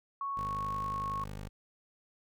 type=tone with pitch glide; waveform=sine; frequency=1108 to 1096.5 Hz; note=C#6 to C#6; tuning=-1 to -19 cents; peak=-33 dBFS; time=0.21-1.24 s; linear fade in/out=2 ms; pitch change=-18 cents; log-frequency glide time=0.32-1.01 s
type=tone; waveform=15% pulse; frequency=50.9 Hz; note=G#1; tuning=34 cents flat; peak=-34 dBFS; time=0.37-1.49 s; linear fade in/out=5 ms
effects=none

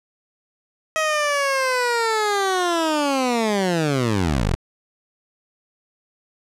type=linear sweep; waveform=15% pulse; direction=down; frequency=637 to 35.68 Hz; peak=-12 dBFS; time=0.96-4.55 s; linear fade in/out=0 ms; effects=low-pass 9000 Hz 12 dB/octave

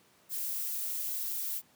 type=noise; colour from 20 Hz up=violet; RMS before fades=-35 dBFS; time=0.29-1.62 s; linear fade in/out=50 ms; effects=pink hiss -64 dBFS RMS until 1.75 s + high-pass 150 Hz 12 dB/octave

